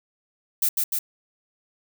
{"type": "noise with echo", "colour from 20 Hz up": "violet", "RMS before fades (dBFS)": -21, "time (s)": [0.62, 0.69], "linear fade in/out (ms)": 5, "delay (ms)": 150, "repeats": 2, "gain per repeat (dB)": -2, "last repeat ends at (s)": 0.99, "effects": []}